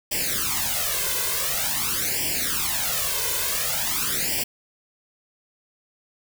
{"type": "noise with flanger", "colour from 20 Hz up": "white", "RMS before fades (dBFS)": -25, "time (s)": [0.11, 4.44], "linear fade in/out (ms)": 10, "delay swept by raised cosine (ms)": [0.38, 1.98], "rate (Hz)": 0.47, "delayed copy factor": 0.95, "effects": []}